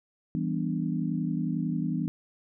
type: chord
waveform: sine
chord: E minor seventh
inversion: none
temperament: equal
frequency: 164.81 / 196 / 246.9 / 293.7 Hz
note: E3 / G3 / B3 / D4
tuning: 0 / 0 / 0 / 0 cents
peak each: -30 / -33 / -32 / -34 dBFS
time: 0.35-2.08 s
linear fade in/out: 0 ms
effects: none